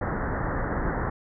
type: low-pass noise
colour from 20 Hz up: pink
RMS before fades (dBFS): -28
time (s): 0.01-1.1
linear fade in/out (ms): 5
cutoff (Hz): 1900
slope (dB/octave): 96
effects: none